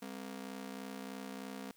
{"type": "ring-modulated tone", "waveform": "sawtooth", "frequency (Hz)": 233.1, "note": "A#3", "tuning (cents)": 0, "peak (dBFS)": -36, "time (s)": [0.02, 1.71], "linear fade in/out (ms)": 0, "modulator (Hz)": 31.6, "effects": ["white hiss -68 dBFS RMS until 1.76 s"]}